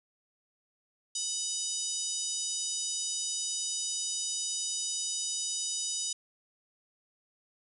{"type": "harmonic tone with a mistuned harmonic", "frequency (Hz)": 991, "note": "B5", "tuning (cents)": 6, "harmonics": [3, 4, 5, 6, 7, 8, 9, 10], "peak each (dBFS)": [-43, -41, -39, -39, -35, -44, -42, -46], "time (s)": [1.15, 6.13], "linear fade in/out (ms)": 5, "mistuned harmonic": 4, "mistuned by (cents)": -95, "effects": []}